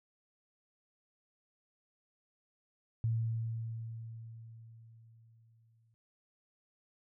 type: tone with exponential decay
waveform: sine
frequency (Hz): 113.6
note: A#2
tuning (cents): -44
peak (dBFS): -28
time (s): 3.04-5.94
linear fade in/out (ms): 0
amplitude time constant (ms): 630
effects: none